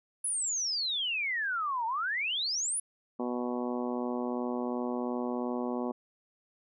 sine exponential two-way sweep, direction down then up, 10548 to 880 to 10548 Hz, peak -29 dBFS, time 0.24-2.8 s, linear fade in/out 5 ms, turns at 1.86 s
harmonic tone, 122.8 Hz, B2, 9 cents flat, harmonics 2 / 3 / 4 / 5 / 6 / 7 / 8 / 9, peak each -33 / -37 / -39 / -41 / -43 / -44 / -45 / -46 dBFS, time 3.19-5.92 s, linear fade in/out 10 ms
effects none

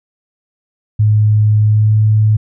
sine tone with pitch glide, 106.5 to 107.68 Hz, G#2 to A2, +44 to -37 cents, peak -7 dBFS, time 0.99-2.37 s, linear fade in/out 10 ms, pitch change +19 cents, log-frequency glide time 1.63-1.94 s, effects none

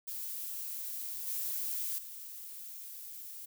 violet noise with level steps, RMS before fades -40 / -36 / -46 dBFS, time 0.07-3.46 s, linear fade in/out 10 ms, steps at 1.27 / 1.98 s, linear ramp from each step 5 ms, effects none

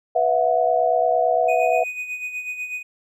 sine chord, B suspended fourth, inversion none, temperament equal with one note detuned, 493.9 / 659.3 / 728.1 Hz, B4 / E5 / F#5, 0 / 0 / -28 cents, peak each -23 / -19 / -20 dBFS, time 0.15-1.84 s, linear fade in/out 10 ms
triangle tone with tremolo, 2489 Hz, D#7, in tune, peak -23 dBFS, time 1.48-2.83 s, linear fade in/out 10 ms, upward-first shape sine, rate 8.1 Hz, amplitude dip 60%
effects none

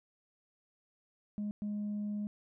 sine tone bursts at uneven times, 207.7 Hz, G#3, in tune, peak -32 dBFS, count 2, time 1.38-1.51 / 1.62-2.27 s, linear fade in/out 0 ms, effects tanh soft clip ceiling -32 dBFS

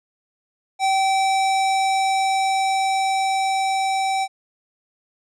square tone with level ramp, 772 Hz, G5, 27 cents flat, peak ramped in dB -17 to -20 dBFS, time 0.79-4.28 s, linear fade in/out 50 ms, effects resampled to 22050 Hz

